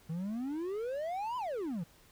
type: exponential two-way sweep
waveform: triangle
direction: up then down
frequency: 155.56 to 1026 to 155.56 Hz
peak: -32 dBFS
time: 0.09-1.84 s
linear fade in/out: 10 ms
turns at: 1.37 s
effects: pink hiss -62 dBFS RMS until 2.11 s